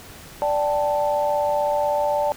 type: chord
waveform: sine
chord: D suspended fourth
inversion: none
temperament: equal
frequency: 587.3 / 784 / 880 Hz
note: D5 / G5 / A5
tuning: 0 / 0 / 0 cents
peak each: -21 / -27 / -23 dBFS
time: 0.42-2.32 s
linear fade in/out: 0 ms
effects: pink hiss -42 dBFS RMS until 2.36 s